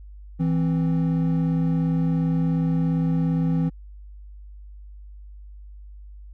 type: tone pair together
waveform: triangle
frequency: 164.81 / 262.1 Hz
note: E3 / C4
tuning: 0 / +3 cents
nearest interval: minor sixth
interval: 803 cents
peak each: -18 / -24 dBFS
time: 0.39-3.7 s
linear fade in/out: 20 ms
effects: added 50 Hz sine -39 dBFS peak until 6.33 s